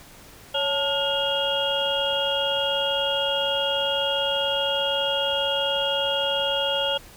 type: tone cluster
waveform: sine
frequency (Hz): 556 / 879 / 1424 / 2835 / 3288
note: C#5 / A5 / F6 / F7 / G#7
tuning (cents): +5 / -2 / +33 / +25 / -18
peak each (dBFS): -26 / -31 / -32 / -28 / -26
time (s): 0.54-6.98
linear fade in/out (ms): 10
effects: pink hiss -47 dBFS RMS until 7.16 s